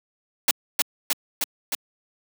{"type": "noise with echo", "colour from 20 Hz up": "white", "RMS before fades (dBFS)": -18, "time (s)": [0.48, 0.51], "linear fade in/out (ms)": 2, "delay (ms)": 310, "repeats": 4, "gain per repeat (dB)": -2, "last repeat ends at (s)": 1.75, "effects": ["high-pass 200 Hz 12 dB/octave"]}